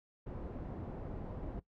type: low-pass noise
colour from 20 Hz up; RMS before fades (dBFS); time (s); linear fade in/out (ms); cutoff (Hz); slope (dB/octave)
pink; -43; 0.26-1.6; 10; 580; 12
effects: noise-tail reverb RT60 0.1 s tail -18 dB re dry